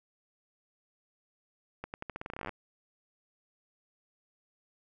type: accelerating click train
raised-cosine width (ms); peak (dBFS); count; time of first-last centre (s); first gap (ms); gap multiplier
0.5; -23; 18; 1.84-2.493; 99; 0.86
effects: none